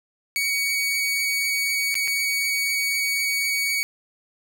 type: tone with dropouts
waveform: sawtooth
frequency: 2248 Hz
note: C#7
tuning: 24 cents sharp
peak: -18 dBFS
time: 0.36-3.83 s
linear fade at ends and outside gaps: 0 ms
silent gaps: 1.943-1.953 / 2.076-2.08 s
effects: none